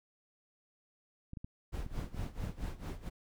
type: clicks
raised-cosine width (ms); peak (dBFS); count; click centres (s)
5; -31; 12; 1.334 / 1.372 / 1.445 / 1.864 / 1.99 / 2.043 / 2.146 / 2.193 / 2.264 / 2.44 / 2.496 / 2.639
type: noise with tremolo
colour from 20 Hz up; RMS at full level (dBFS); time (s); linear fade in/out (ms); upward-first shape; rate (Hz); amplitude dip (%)
brown; -37; 1.72-3.1; 20; sine; 4.5; 85
effects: none